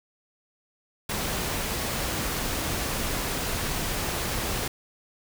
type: noise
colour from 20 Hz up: pink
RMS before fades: -29 dBFS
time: 1.09-4.68 s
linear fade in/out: 5 ms
effects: none